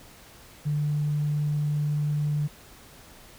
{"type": "tone with tanh clipping", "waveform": "triangle", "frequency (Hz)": 148.2, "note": "D3", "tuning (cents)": 16, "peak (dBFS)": -23, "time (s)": [0.65, 2.48], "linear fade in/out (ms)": 20, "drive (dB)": 4, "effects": ["pink hiss -50 dBFS RMS until 3.38 s"]}